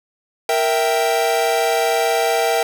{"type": "chord", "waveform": "45% pulse", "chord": "E diminished", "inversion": "second", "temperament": "equal", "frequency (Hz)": [466.2, 659.3, 784], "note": ["Bb4", "E5", "G5"], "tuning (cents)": [0, 0, 0], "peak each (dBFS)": -20, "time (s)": [0.49, 2.63], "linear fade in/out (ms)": 2, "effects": []}